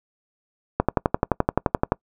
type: click train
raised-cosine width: 1 ms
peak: -3 dBFS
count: 14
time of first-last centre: 0.8-1.921 s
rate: 11.6 Hz
effects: noise-tail reverb RT60 0.1 s tail -25 dB re dry